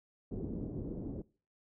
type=low-pass noise; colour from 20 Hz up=white; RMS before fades=-40 dBFS; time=0.31-1.22 s; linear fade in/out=5 ms; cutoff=360 Hz; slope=24 dB/octave; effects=noise-tail reverb RT60 0.4 s tail -22 dB re dry